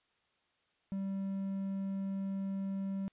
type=tone with hard clipping; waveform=triangle; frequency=194.4 Hz; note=G3; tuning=14 cents flat; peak=-35 dBFS; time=0.92-3.08 s; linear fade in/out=0 ms; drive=6 dB; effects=white hiss -75 dBFS RMS until 3.12 s + resampled to 8000 Hz